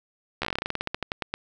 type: slowing click train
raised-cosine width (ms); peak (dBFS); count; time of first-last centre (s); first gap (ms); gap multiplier
0.3; -11; 20; 0.42-1.34; 13; 1.13
effects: none